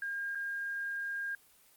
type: tone with dropouts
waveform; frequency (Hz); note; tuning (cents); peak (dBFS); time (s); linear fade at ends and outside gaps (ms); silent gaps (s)
sine; 1613; G6; +49; -34; 0.02-1.35; 2; 0.35-0.354
effects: white hiss -63 dBFS RMS until 1.76 s + Opus 24 kbps